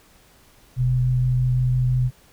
sine tone pair together, 40.09 / 126.1 Hz, E1 / B2, -47 / +36 cents, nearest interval octave + minor sixth, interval 1983 cents, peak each -27 / -17 dBFS, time 0.76-2.11 s, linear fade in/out 50 ms, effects pink hiss -54 dBFS RMS until 2.32 s

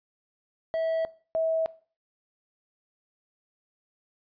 triangle / sine tone pair in turn, 650 / 647.3 Hz, E5 / E5, -24 / -32 cents, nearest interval unison, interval 8 cents, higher first, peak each -23 dBFS, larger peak neither, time 0.74-1.05 / 1.35-1.66 s, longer neither, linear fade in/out 0 ms, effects noise-tail reverb RT60 0.4 s tail -19 dB re dry + resampled to 11025 Hz

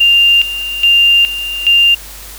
sine tone with tremolo, 2794 Hz, F7, in tune, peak -5 dBFS, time 0-1.95 s, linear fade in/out 10 ms, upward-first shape square, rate 1.2 Hz, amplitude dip 75%, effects added 50 Hz sine -34 dBFS peak until 2.38 s + white hiss -32 dBFS RMS until 2.38 s

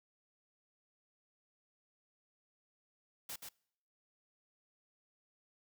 white noise with echo, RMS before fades -44 dBFS, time 3.29-3.36 s, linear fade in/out 5 ms, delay 130 ms, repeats 1, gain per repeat -4 dB, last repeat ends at 3.49 s, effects noise-tail reverb RT60 0.7 s tail -26 dB re dry

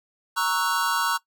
square chord, F# dominant seventh, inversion first, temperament equal, 932.3 / 1108.7 / 1318.5 / 1480 Hz, A#5 / C#6 / E6 / F#6, 0 / 0 / 0 / 0 cents, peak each -28 dBFS, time 0.36-1.18 s, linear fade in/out 20 ms, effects noise-tail reverb RT60 0.1 s tail -19 dB re dry

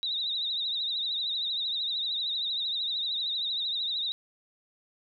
sine tone with vibrato, 3795 Hz, A#7, 30 cents sharp, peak -28 dBFS, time 0.03-4.12 s, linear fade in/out 0 ms, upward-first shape triangle, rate 13 Hz, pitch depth 99 cents each way, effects none

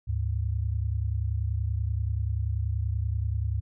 sine tone pair together, 73.42 / 103.83 Hz, D2 / G#2, 0 / 0 cents, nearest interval tritone, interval 600 cents, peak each -28 dBFS, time 0.07-3.61 s, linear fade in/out 20 ms, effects none

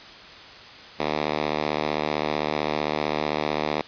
5% pulse tone with high-pass filter, 75.6 Hz, D#2, 49 cents flat, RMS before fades -26 dBFS, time 0.99-3.82 s, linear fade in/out 10 ms, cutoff 200 Hz, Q 0.58, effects white hiss -43 dBFS RMS until 3.87 s + resampled to 11025 Hz

